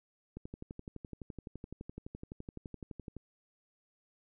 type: click train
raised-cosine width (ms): 3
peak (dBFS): -30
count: 34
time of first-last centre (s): 0.37-3.167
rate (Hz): 11.8
effects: none